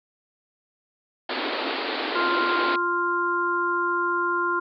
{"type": "band-pass noise", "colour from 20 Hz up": "pink", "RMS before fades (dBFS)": -28, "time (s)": [1.29, 2.76], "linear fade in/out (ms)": 5, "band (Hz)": [250, 4600], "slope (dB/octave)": 96}
{"type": "harmonic tone", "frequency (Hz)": 349.2, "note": "F4", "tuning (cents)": 0, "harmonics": [1, 3, 4], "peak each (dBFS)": [-28, -25, -25], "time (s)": [2.15, 4.6], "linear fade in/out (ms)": 10}
{"effects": []}